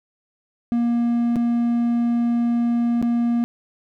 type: tone with dropouts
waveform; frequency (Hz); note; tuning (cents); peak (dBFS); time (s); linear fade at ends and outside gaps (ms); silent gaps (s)
triangle; 236.5; A#3; +25; -15; 0.72-3.44; 0; 1.358-1.365 / 3.016-3.026
effects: none